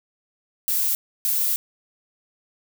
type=noise bursts at uneven times; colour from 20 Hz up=violet; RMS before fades=-22 dBFS; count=2; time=0.68-0.95 / 1.25-1.56 s; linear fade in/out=0 ms; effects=none